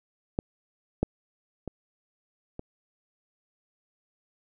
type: clicks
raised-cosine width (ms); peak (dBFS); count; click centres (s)
2; -13 / -10 / -21 / -23; 4; 0.389 / 1.03 / 1.677 / 2.594
effects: none